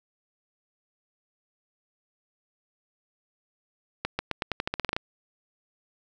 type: accelerating click train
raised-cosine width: 0.3 ms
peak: -11 dBFS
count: 13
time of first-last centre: 4.05-4.965 s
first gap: 140 ms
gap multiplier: 0.88
effects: none